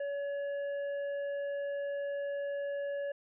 sine tone with hard clipping, 566 Hz, C#5, 36 cents sharp, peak -35 dBFS, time 0-3.12 s, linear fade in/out 5 ms, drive 6 dB, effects resampled to 8000 Hz

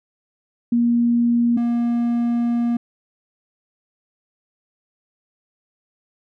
sine / triangle tone pair in turn, 236.9 / 236.9 Hz, A#3 / A#3, +28 / +28 cents, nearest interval unison, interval 0 cents, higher neither, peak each -14 / -15 dBFS, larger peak first, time 0.72-1.57 / 1.57-2.77 s, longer second, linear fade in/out 5 ms, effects none

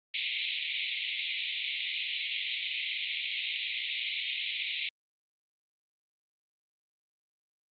pink band-pass noise, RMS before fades -34 dBFS, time 0.14-4.89 s, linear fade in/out 2 ms, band 2100 to 3900 Hz, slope 96 dB/octave, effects Opus 48 kbps

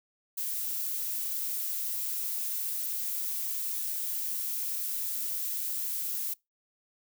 violet noise, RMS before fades -33 dBFS, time 0.37-6.34 s, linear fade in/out 10 ms, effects noise-tail reverb RT60 0.2 s tail -24 dB re dry

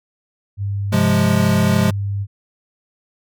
sine tone, 100 Hz, G2, 35 cents sharp, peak -19 dBFS, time 0.57-2.27 s, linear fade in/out 50 ms
square chord, F minor, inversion second, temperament equal, 130.81 / 174.61 / 207.7 Hz, C3 / F3 / Ab3, 0 / 0 / 0 cents, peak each -20 / -19 / -18 dBFS, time 0.92-1.91 s, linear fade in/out 10 ms
effects none

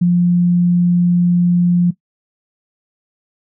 sine tone, 175.6 Hz, F3, 10 cents sharp, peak -9 dBFS, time 0.01-1.91 s, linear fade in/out 10 ms, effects noise-tail reverb RT60 0.1 s tail -17 dB re dry

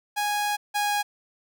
sawtooth tone pair in turn, 828 / 824.7 Hz, G#5 / G#5, -5 / -12 cents, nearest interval unison, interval 7 cents, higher first, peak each -20 / -19 dBFS, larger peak second, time 0.16-0.57 / 0.74-1.03 s, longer first, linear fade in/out 20 ms, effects none

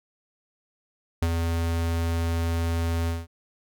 square tone with ADSR envelope, 83.5 Hz, E2, 23 cents sharp, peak -20 dBFS, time 1.22-3.27 s, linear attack 5 ms, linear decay 52 ms, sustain -4 dB, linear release 190 ms, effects none

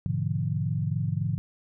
sine chord, G# diminished seventh, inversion none, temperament equal with one note detuned, 103.83 / 123.47 / 146.83 / 171.02 Hz, G#2 / B2 / D3 / F3, 0 / 0 / 0 / -36 cents, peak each -30 / -32 / -29 / -32 dBFS, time 0.06-1.38 s, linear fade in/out 0 ms, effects none

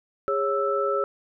sine tone cluster, 408 / 551 / 1319 Hz, G#4 / C#5 / E6, -31 / -11 / +1 cents, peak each -26 dBFS, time 0.28-1.04 s, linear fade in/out 0 ms, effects none

